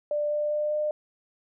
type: tone with pitch steps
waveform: sine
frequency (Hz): 592 / 595.8 / 599.6 / 603.4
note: D5 / D5 / D5 / D5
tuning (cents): +14 / +25 / +36 / +47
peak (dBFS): -24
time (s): 0.11-0.91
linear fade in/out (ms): 2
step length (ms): 200
effects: none